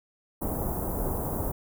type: band-stop noise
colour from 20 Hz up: pink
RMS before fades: -30 dBFS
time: 0.41-1.52 s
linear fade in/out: 10 ms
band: 950 to 12000 Hz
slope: 24 dB/octave
effects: none